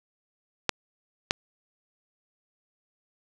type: clicks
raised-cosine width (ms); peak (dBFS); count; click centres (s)
0.2; -4; 2; 0.693 / 1.309
effects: none